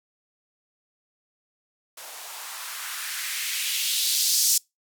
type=noise with band-pass filter sweep; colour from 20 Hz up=violet; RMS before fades=-27 dBFS; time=1.97-4.58 s; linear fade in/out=5 ms; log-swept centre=580 to 6000 Hz; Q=1.9; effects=noise-tail reverb RT60 0.2 s tail -26 dB re dry